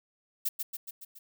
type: noise with echo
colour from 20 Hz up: violet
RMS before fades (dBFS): -29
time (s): 0.45-0.49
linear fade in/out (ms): 10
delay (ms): 140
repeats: 5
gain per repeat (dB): -4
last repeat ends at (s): 1.19
effects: none